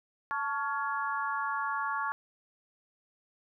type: harmonic tone with a mistuned harmonic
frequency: 280 Hz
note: C#4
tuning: 18 cents sharp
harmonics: 3 / 4 / 5 / 6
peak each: -36 / -33 / -36 / -38 dBFS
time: 0.31-2.12 s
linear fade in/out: 0 ms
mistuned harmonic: 3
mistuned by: +82 cents
effects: none